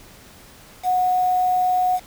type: tone with quantisation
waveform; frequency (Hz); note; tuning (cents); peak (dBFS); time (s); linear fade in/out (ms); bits
sine; 732; F#5; -19; -16; 0.83-2; 50; 6
effects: pink hiss -46 dBFS RMS until 2.06 s